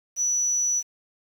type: tone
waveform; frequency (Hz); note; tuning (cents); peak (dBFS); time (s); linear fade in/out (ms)
sine; 5920; F#8; 0; -20; 0.16-0.83; 50
effects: tanh soft clip ceiling -16 dBFS + 8-bit